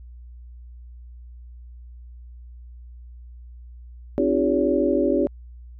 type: tone cluster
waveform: sine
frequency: 262.6 / 303.8 / 350.4 / 403.5 / 566 Hz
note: C4 / D#4 / F4 / G#4 / C#5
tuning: +6 / -41 / +6 / -50 / +36 cents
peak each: -24 dBFS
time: 4.18-5.27 s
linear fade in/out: 0 ms
effects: added 60 Hz sine -39 dBFS peak until 5.79 s